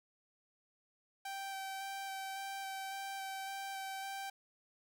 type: tone with vibrato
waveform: sawtooth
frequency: 778 Hz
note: G5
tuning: 13 cents flat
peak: -37 dBFS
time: 1.25-4.3 s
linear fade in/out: 5 ms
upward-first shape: square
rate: 1.8 Hz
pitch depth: 10 cents each way
effects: none